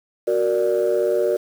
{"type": "chord", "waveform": "sine", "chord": "Gb augmented", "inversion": "none", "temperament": "equal", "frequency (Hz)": [370, 466.2, 587.3], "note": ["Gb4", "Bb4", "D5"], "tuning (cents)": [0, 0, 0], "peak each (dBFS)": -20, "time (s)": [0.27, 1.37], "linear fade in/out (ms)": 10, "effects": ["tanh soft clip ceiling -11 dBFS", "7-bit"]}